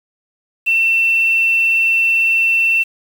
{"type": "tone with quantisation", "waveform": "sine", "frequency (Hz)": 2691, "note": "E7", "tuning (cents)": 35, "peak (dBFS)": -11, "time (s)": [0.66, 2.84], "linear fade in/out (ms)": 20, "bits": 6, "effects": []}